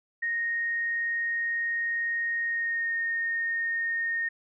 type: tone with pitch glide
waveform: sine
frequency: 1861 to 1843.9 Hz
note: A#6 to A#6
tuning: -3 to -19 cents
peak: -26 dBFS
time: 0.22-4.29 s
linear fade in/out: 10 ms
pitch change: -16 cents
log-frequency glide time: 2.46-2.95 s
effects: none